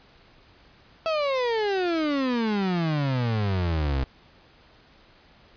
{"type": "exponential sweep", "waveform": "35% pulse", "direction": "down", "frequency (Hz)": [660, 64.2], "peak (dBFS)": -21, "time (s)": [1.06, 4.04], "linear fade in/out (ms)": 0, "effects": ["pink hiss -55 dBFS RMS until 5.56 s", "resampled to 11025 Hz"]}